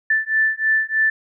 sine beating tone pair, 1760 / 1763.2 Hz, A6 / A6, 0 / +3 cents, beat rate 3.2 Hz, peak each -19 dBFS, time 0.1-1.1 s, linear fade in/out 5 ms, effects none

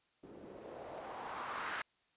blue noise with low-pass filter sweep, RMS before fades -45 dBFS, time 0.23-1.82 s, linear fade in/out 5 ms, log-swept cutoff 310 to 1600 Hz, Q 2.1, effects white hiss -75 dBFS RMS until 2.16 s + resampled to 8000 Hz

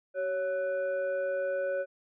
sine tone with frequency modulation, 555 Hz, C#5, 2 cents sharp, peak -28 dBFS, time 0.14-1.86 s, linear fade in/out 50 ms, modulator 937 Hz, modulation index 0.54, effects none

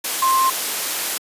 sine tone in noise, 1055 Hz, C6, 14 cents sharp, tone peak -14 dBFS, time 0.22-0.5 s, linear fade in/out 5 ms, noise white, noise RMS -23 dBFS, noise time 0.04-1.18 s, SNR +6 dB, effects high-pass 300 Hz 12 dB/octave + resampled to 32000 Hz

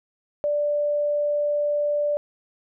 sine tone, 587.3 Hz, D5, in tune, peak -20 dBFS, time 0.44-2.17 s, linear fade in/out 0 ms, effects none

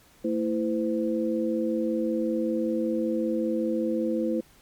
sine tone cluster, 224.9 / 330.2 / 510 Hz, A3 / E4 / C5, +38 / +3 / -44 cents, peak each -28 / -27 / -29 dBFS, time 0.24-4.41 s, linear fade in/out 10 ms, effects pink hiss -57 dBFS RMS until 4.61 s + MP3 96 kbps

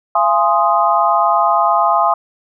sine chord, F minor seventh, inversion none, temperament equal with one note detuned, 682.1 / 830.6 / 1046.5 / 1244.5 Hz, F5 / Ab5 / C6 / Eb6, -41 / 0 / 0 / 0 cents, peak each -16 dBFS, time 0.15-2.14 s, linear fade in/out 5 ms, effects none

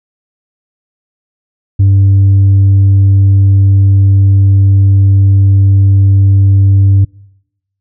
sine tone with tanh clipping, 98 Hz, G2, in tune, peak -4 dBFS, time 1.79-7.05 s, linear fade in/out 10 ms, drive 2 dB, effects noise-tail reverb RT60 0.9 s tail -26 dB re dry

